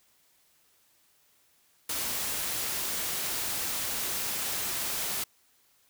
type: noise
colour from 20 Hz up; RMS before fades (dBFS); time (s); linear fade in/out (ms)
white; -32; 1.89-5.24; 5
effects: white hiss -66 dBFS RMS until 5.89 s